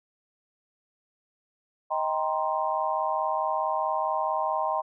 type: chord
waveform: sine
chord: C minor seventh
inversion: first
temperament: just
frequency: 627.9 / 784.9 / 941.9 / 1046.5 Hz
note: Eb5 / G5 / Bb5 / C6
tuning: +16 / +2 / +18 / 0 cents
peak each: -30 dBFS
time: 1.9-4.82 s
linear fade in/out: 20 ms
effects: none